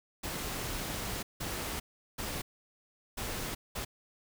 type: noise bursts at uneven times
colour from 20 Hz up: pink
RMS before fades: -37 dBFS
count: 5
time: 0.23-1.23 / 1.4-1.8 / 2.18-2.42 / 3.17-3.55 / 3.75-3.85 s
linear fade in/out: 10 ms
effects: none